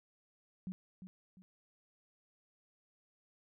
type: tone with echo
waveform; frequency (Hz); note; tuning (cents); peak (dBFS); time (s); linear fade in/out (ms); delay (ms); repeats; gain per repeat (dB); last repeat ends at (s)
sine; 185.7; F#3; +7; -38; 0.67-0.72; 0; 350; 2; -9; 1.42
effects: none